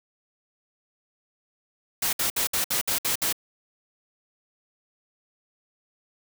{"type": "noise bursts", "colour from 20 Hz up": "white", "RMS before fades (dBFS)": -25, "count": 8, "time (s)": [2.02, 3.327], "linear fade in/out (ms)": 5, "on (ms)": 110, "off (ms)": 61, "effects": []}